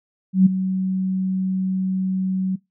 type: tone with ADSR envelope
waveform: sine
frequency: 188.1 Hz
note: F#3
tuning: 29 cents sharp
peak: -7 dBFS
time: 0.33-2.56 s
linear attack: 130 ms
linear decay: 11 ms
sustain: -12 dB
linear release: 10 ms
effects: noise-tail reverb RT60 0.2 s tail -23 dB re dry